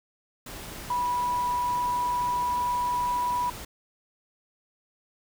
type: tone in noise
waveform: sine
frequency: 980 Hz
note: B5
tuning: 14 cents flat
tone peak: -24 dBFS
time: 0.9-3.5 s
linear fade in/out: 5 ms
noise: pink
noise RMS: -40 dBFS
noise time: 0.46-3.65 s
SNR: +13 dB
effects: none